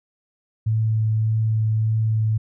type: tone with vibrato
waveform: sine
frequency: 110 Hz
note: A2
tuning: in tune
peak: -17 dBFS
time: 0.66-2.38 s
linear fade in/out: 10 ms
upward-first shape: triangle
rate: 1.7 Hz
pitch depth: 11 cents each way
effects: none